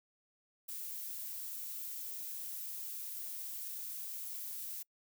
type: noise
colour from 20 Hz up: violet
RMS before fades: -43 dBFS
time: 0.68-4.83 s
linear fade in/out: 10 ms
effects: noise-tail reverb RT60 0.1 s tail -26 dB re dry